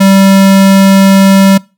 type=tone; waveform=square; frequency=194.3 Hz; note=G3; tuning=15 cents flat; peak=-3 dBFS; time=0-1.58 s; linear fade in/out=10 ms; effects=noise-tail reverb RT60 0.3 s tail -24 dB re dry